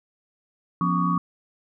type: tone cluster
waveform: sine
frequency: 174.9 / 243.6 / 276.8 / 1124 / 1217 Hz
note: F3 / B3 / C#4 / C#6 / D#6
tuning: +3 / -24 / -2 / +24 / -39 cents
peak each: -23 / -32 / -30 / -24 / -30 dBFS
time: 0.81-1.18 s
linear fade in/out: 2 ms
effects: none